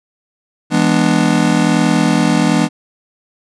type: chord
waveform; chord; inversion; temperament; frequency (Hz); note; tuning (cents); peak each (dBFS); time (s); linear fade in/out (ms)
square; E dominant seventh; none; just; 164.81 / 206 / 247.2 / 296.7; E3 / G#3 / B3 / D4; 0 / -14 / +2 / +18; -17; 0.7-2.69; 50
effects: resampled to 22050 Hz